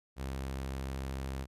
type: tone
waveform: sawtooth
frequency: 66.8 Hz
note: C2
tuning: 36 cents sharp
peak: -32 dBFS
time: 0.16-1.47 s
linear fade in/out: 50 ms
effects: resampled to 32000 Hz